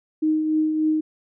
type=tone with tremolo; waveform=sine; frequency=311.1 Hz; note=D#4; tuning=in tune; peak=-16 dBFS; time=0.22-1.01 s; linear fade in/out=10 ms; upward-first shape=triangle; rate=3.4 Hz; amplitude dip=45%; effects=none